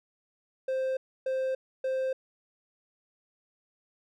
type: tone bursts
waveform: triangle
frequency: 524 Hz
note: C5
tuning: 2 cents sharp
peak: -25 dBFS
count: 3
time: 0.68-2.13 s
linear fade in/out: 5 ms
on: 290 ms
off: 290 ms
effects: none